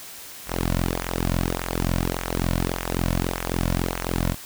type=tone with flanger; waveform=sawtooth; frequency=43.65 Hz; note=F1; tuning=in tune; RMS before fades=-25 dBFS; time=0.46-4.36 s; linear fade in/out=50 ms; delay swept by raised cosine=0.21 to 2.51 ms; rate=1.7 Hz; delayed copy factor=-0.75; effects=white hiss -40 dBFS RMS until 4.45 s

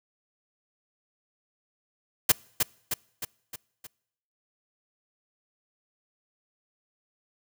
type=noise with echo; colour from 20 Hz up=white; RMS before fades=-18 dBFS; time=2.29-2.32 s; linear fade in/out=5 ms; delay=310 ms; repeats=5; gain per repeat=-5 dB; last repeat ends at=3.87 s; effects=noise-tail reverb RT60 0.8 s tail -26 dB re dry

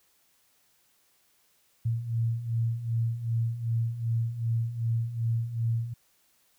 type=beating tone pair; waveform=sine; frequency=113.4 / 116 Hz; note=A#2 / A#2; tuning=-47 / -8 cents; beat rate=2.6 Hz; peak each=-32 / -27 dBFS; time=1.85-5.94 s; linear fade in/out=10 ms; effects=white hiss -67 dBFS RMS until 6.58 s

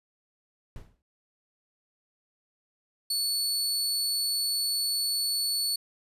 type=noise with exponential decay; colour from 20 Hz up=brown; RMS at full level=-39 dBFS; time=0.76-1.02 s; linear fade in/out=1 ms; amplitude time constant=56 ms
type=tone; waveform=sawtooth; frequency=4435 Hz; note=C#8; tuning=in tune; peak=-23 dBFS; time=3.1-5.76 s; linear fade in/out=5 ms
effects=resampled to 32000 Hz

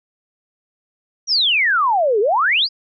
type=exponential two-way sweep; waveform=sine; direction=down then up; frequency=5880 to 392 to 5120 Hz; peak=-13 dBFS; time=1.27-2.69 s; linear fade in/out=50 ms; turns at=2.2 s; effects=none

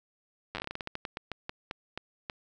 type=slowing click train; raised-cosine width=0.3 ms; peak=-19 dBFS; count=20; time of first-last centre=0.55-2.298 s; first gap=9 ms; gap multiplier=1.22; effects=none

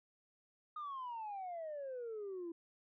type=exponential sweep; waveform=sine; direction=down; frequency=1244.5 to 329.6 Hz; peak=-40 dBFS; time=0.76-2.52 s; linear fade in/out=5 ms; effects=tanh soft clip ceiling -39 dBFS

